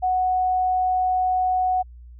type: tone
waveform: sine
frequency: 739 Hz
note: F#5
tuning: 2 cents flat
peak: -18 dBFS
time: 0.02-1.83 s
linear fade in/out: 20 ms
effects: added 60 Hz sine -40 dBFS peak until 2.19 s